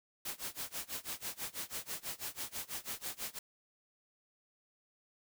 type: noise with tremolo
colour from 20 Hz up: white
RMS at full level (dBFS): -39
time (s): 0.25-3.39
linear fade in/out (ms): 5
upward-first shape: sine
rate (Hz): 6.1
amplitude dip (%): 95
effects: none